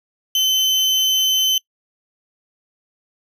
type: tone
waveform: 35% pulse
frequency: 3061 Hz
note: G7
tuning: 42 cents flat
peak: -13 dBFS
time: 0.35-1.58 s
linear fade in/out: 2 ms
effects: noise-tail reverb RT60 0.1 s tail -24 dB re dry